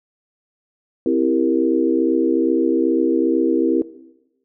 sine chord, C dominant seventh, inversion none, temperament equal, 261.6 / 329.6 / 392 / 466.2 Hz, C4 / E4 / G4 / Bb4, 0 / 0 / 0 / 0 cents, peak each -20 / -18 / -22 / -22 dBFS, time 1.06-3.82 s, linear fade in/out 2 ms, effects noise-tail reverb RT60 1.0 s tail -18 dB re dry

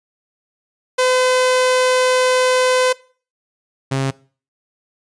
sawtooth tone pair in turn, 509 / 134.82 Hz, C5 / C#3, -48 / -48 cents, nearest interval octave + major seventh, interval 2300 cents, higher first, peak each -9 / -13 dBFS, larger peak first, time 0.98-2.93 / 3.91-4.11 s, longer first, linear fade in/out 10 ms, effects noise-tail reverb RT60 0.4 s tail -21 dB re dry + resampled to 22050 Hz

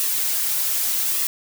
blue noise with flanger, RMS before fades -22 dBFS, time 0-1.27 s, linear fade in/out 0 ms, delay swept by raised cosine 1.3 to 4.4 ms, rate 0.83 Hz, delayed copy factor -0.55, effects none

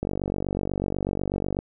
click train, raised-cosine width 2 ms, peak -13 dBFS, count 76, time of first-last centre 0.03-1.589 s, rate 48.1 Hz, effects none

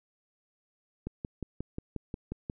click train, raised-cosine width 3 ms, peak -22 dBFS, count 9, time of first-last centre 1.07-2.499 s, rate 5.6 Hz, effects none

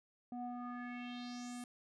square tone with low-pass filter sweep, 244.3 Hz, B3, 19 cents flat, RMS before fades -45 dBFS, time 0.32-1.64 s, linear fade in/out 2 ms, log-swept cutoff 580 to 10000 Hz, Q 3.8, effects none

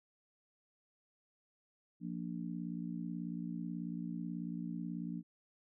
harmonic tone, 58.27 Hz, A#1, in tune, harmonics 3 / 4 / 5, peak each -41 / -43 / -45 dBFS, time 2-5.23 s, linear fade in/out 50 ms, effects none

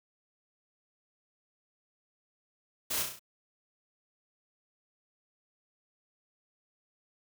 white noise with echo, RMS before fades -33 dBFS, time 2.9-3.03 s, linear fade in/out 10 ms, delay 33 ms, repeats 5, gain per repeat -4 dB, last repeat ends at 3.195 s, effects none

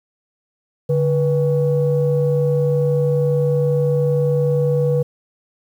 sine tone pair together, 144.9 / 487.4 Hz, D3 / B4, -23 / -23 cents, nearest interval octave + major sixth, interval 2100 cents, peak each -16 dBFS, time 0.89-5.03 s, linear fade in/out 10 ms, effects tanh soft clip ceiling -8 dBFS + 8-bit

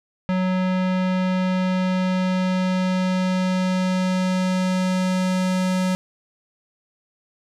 square tone with low-pass filter sweep, 185 Hz, F#3, in tune, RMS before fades -21 dBFS, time 0.29-5.95 s, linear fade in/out 0 ms, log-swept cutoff 2700 to 9400 Hz, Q 0.79, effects none

